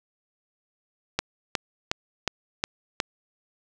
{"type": "click train", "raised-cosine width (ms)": 0.2, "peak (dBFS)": -6, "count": 6, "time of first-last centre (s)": [1.19, 3.002], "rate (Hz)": 2.76, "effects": []}